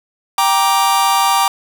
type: chord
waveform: 45% pulse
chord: G minor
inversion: none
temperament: just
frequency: 784 / 940.8 / 1176 Hz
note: G5 / Bb5 / D6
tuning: 0 / +16 / +2 cents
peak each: -16 dBFS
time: 0.38-1.48 s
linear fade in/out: 2 ms
effects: none